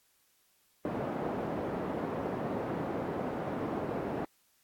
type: band-pass noise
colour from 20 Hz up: pink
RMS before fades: -35 dBFS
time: 0.85-4.25 s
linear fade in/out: 2 ms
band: 200 to 750 Hz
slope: 12 dB/octave
effects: white hiss -70 dBFS RMS until 4.63 s + AAC 64 kbps

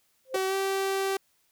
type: tone with exponential growth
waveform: sine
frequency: 523.3 Hz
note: C5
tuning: in tune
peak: -24 dBFS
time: 0.25-0.36 s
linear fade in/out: 1 ms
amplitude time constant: 23 ms
type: tone with pitch glide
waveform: sawtooth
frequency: 380 to 388.2 Hz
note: F#4 to G4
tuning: +46 to -17 cents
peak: -22 dBFS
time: 0.34-1.17 s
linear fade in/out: 5 ms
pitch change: +37 cents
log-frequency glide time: 0.47-0.54 s
effects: white hiss -69 dBFS RMS until 1.51 s

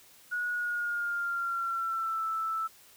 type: tone with pitch glide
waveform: sine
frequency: 1456 to 1319.8 Hz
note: F#6 to E6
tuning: -28 to +2 cents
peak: -29 dBFS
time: 0.31-2.68 s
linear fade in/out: 20 ms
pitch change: -170 cents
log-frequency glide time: 0.51-2.25 s
effects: white hiss -57 dBFS RMS until 2.96 s

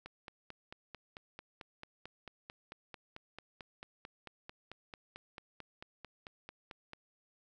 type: click train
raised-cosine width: 0.3 ms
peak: -30 dBFS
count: 32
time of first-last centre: 0.06-6.934 s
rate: 4.51 Hz
effects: none

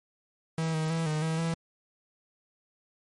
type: tone with pitch steps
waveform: 45% pulse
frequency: 161.8 / 157.7 / 164 / 153.8 / 160.8 / 165.2 Hz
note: E3 / D#3 / E3 / D#3 / E3 / E3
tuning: -32 / +24 / -9 / -20 / -43 / +4 cents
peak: -27 dBFS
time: 0.58-1.54 s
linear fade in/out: 2 ms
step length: 160 ms
effects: MP3 48 kbps

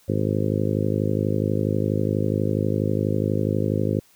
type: harmonic tone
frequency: 52.2 Hz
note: G#1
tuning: 10 cents sharp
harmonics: 2 / 3 / 4 / 5 / 6 / 7 / 8 / 9 / 10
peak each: -25 / -27 / -28 / -29 / -30 / -30 / -31 / -32 / -32 dBFS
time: 0.08-4 s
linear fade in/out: 10 ms
effects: white hiss -57 dBFS RMS until 4.15 s

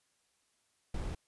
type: noise with sample-and-hold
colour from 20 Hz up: brown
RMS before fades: -37 dBFS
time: 0.94-1.15 s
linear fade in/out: 5 ms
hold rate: 8820 Hz
effects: white hiss -75 dBFS RMS until 1.27 s + resampled to 24000 Hz

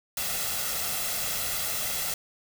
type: noise with comb filter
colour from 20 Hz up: white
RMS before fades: -30 dBFS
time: 0.17-2.14 s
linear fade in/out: 2 ms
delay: 1.5 ms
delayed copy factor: +0.6
effects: none

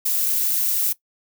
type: noise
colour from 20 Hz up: violet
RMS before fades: -21 dBFS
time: 0.05-0.93 s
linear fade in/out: 10 ms
effects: noise-tail reverb RT60 0.1 s tail -18 dB re dry

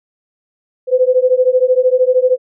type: beating tone pair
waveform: sine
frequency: 502 / 515 Hz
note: B4 / C5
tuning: +28 / -28 cents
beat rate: 13 Hz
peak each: -12 dBFS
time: 0.87-2.38 s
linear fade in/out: 50 ms
effects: none

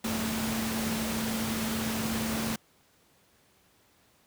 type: tone in noise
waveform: sine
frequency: 222.8 Hz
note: A3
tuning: 22 cents sharp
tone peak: -31 dBFS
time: 0.04-2.56 s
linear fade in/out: 5 ms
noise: pink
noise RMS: -33 dBFS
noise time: 0.04-2.56 s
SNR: -1 dB
effects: pink hiss -64 dBFS RMS until 4.26 s + high-pass 80 Hz 12 dB/octave

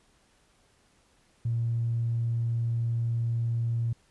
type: tone with tanh clipping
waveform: triangle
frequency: 116.54 Hz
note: A#2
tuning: in tune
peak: -25 dBFS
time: 1.45-3.93 s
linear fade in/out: 5 ms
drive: 4 dB
effects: pink hiss -65 dBFS RMS until 4.1 s + resampled to 24000 Hz

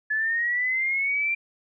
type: linear sweep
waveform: sine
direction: up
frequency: 1713 to 2372 Hz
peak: -22 dBFS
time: 0.1-1.35 s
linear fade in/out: 10 ms
effects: none

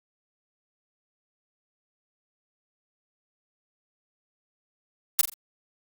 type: noise with echo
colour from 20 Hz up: blue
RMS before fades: -17 dBFS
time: 5.19-5.21 s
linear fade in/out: 0 ms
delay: 43 ms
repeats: 3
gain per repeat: -9 dB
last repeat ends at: 5.339 s
effects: Opus 48 kbps

